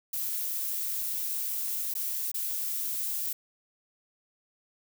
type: noise with dropouts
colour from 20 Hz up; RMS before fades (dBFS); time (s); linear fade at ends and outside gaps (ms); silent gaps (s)
violet; -32; 0.13-3.33; 5; 1.939-1.951 / 2.317-2.342
effects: none